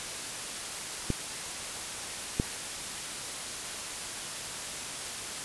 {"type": "clicks", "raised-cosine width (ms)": 3, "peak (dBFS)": [-14, -12], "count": 2, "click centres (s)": [1.103, 2.399], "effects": ["white hiss -37 dBFS RMS until 5.44 s", "resampled to 24000 Hz"]}